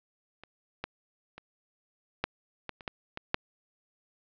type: clicks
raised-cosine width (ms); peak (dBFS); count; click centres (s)
0.3; -30 / -17 / -28 / -11 / -19 / -29 / -17 / -20 / -8; 9; 0.436 / 0.84 / 1.38 / 2.24 / 2.693 / 2.808 / 2.878 / 3.174 / 3.344
effects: low-pass 4000 Hz 12 dB/octave